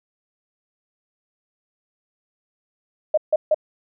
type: tone bursts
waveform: sine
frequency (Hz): 616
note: D#5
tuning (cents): -17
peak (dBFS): -13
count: 3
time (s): 3.14-3.545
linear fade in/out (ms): 5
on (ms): 35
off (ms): 150
effects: none